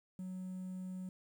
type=tone; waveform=triangle; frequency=185 Hz; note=F#3; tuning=in tune; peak=-38 dBFS; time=0.19-1.09 s; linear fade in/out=2 ms; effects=tanh soft clip ceiling -35 dBFS + 11-bit